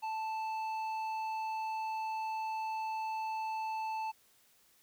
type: tone with tanh clipping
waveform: triangle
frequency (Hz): 880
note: A5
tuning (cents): 0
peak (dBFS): -36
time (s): 0.02-4.12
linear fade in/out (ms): 20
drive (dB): 13
effects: white hiss -67 dBFS RMS until 4.82 s